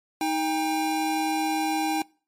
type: tone pair together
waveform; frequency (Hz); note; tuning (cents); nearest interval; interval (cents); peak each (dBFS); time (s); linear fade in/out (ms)
square; 314.2 / 799; D#4 / G5; +17 / +33; octave + major third; 1616; -27; 0.21-2.02; 2
effects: noise-tail reverb RT60 0.4 s tail -24 dB re dry + MP3 64 kbps